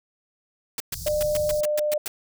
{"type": "noise bursts", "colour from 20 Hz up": "white", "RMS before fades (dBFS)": -29, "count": 10, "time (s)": [0.78, 2.08], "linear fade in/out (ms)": 2, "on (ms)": 22, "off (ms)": 120}
{"type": "band-stop noise", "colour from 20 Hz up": "pink", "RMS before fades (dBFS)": -35, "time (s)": [0.92, 1.61], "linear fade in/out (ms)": 5, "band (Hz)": [170, 4400], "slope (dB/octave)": 48}
{"type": "tone", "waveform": "sine", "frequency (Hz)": 600, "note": "D5", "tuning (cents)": 37, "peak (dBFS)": -21, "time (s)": [1.06, 1.98], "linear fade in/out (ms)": 5}
{"effects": []}